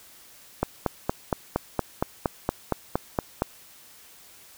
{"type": "click train", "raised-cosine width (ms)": 1, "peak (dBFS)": -8, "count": 13, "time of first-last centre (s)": [0.63, 3.421], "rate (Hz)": 4.3, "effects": ["white hiss -51 dBFS RMS until 4.57 s"]}